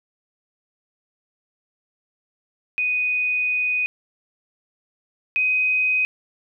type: tone pair in turn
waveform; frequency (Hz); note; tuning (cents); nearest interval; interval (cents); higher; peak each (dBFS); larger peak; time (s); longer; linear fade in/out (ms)
sine; 2489 / 2511; D#7 / D#7; 0 / +15; unison; 15; second; -19 / -17; second; 2.78-3.86 / 5.36-6.05; first; 0
effects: none